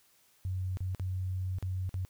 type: tone with dropouts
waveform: sine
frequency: 92.9 Hz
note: F#2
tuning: 7 cents sharp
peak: -31 dBFS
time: 0.45-2.05 s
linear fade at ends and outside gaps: 0 ms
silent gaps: 0.771-0.805 / 0.948-0.997 / 1.585-1.626 / 1.893-1.942 s
effects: white hiss -66 dBFS RMS until 2.09 s